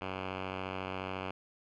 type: tone with low-pass filter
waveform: 5% pulse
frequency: 94.2 Hz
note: F#2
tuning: 32 cents sharp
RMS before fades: -39 dBFS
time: 0.01-1.31 s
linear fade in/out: 5 ms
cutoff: 2400 Hz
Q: 2.1
effects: none